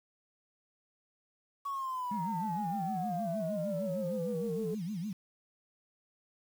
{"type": "exponential sweep", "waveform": "sine", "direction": "down", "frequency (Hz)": [1126, 427.6], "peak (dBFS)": -33, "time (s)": [1.65, 4.75], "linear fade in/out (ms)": 10}
{"type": "tone with vibrato", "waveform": "sine", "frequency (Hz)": 188.9, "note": "F#3", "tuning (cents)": 36, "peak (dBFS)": -34, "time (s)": [2.11, 5.13], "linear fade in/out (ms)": 5, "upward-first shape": "sine", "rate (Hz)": 6.5, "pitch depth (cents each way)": 260}
{"effects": ["tanh soft clip ceiling -25 dBFS", "9-bit"]}